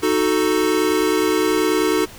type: chord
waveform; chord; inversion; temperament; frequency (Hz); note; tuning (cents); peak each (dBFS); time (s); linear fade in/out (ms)
square; D# diminished; none; equal; 311.1 / 370 / 440; D#4 / F#4 / A4; 0 / 0 / 0; -21; 0.02-2.06; 20
effects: pink hiss -40 dBFS RMS until 2.18 s